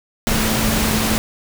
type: tone in noise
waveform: sine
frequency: 218.6 Hz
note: A3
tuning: 11 cents flat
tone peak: -21 dBFS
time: 0.27-1.18 s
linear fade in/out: 0 ms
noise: pink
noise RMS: -19 dBFS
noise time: 0.27-1.18 s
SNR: -5 dB
effects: none